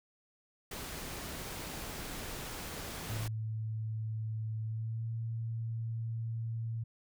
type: noise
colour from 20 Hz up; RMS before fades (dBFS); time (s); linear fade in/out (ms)
pink; -42; 0.71-3.28; 5
type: tone with pitch glide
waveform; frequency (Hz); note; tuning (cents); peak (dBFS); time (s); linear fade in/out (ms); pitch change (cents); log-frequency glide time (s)
sine; 110 to 113.81; A2 to A#2; 0 to -41; -34; 3.09-6.84; 10; +59; 4.62-5.08
effects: none